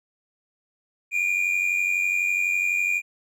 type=tone pair together; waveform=triangle; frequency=2355 / 2447 Hz; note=D7 / D#7; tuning=+4 / -29 cents; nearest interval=minor second; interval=67 cents; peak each=-24 / -21 dBFS; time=1.11-3.02 s; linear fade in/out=50 ms; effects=none